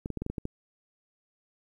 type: clicks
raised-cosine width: 3 ms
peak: -20 dBFS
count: 8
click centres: 0.059 / 0.103 / 0.173 / 0.22 / 0.264 / 0.3 / 0.382 / 0.454 s
effects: 10-bit